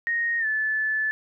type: tone with pitch glide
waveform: sine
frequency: 1864.7 to 1739.8 Hz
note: A#6 to A6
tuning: 0 to -20 cents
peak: -22 dBFS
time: 0.07-1.11 s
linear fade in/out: 0 ms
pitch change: -120 cents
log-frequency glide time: 0.39-0.46 s
effects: none